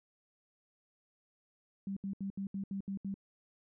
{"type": "tone bursts", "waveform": "sine", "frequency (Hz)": 196, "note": "G3", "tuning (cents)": 0, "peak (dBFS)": -35, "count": 8, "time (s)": [1.87, 3.142], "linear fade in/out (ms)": 2, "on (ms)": 96, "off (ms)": 72, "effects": []}